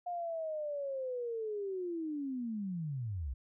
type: linear sweep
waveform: sine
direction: down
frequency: 715 to 57.8 Hz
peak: -35 dBFS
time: 0.06-3.34 s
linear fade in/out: 10 ms
effects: none